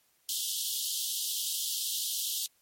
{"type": "high-pass noise", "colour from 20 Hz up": "pink", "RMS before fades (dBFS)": -33, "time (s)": [0.29, 2.46], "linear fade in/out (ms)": 0, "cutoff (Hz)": 3000, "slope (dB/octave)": 96, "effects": ["white hiss -69 dBFS RMS until 2.61 s", "MP3 64 kbps"]}